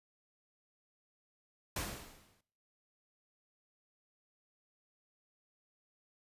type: noise with exponential decay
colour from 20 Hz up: pink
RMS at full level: -35 dBFS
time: 1.76-2.41 s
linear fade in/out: 5 ms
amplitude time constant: 140 ms
effects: noise-tail reverb RT60 0.6 s tail -20 dB re dry + resampled to 32000 Hz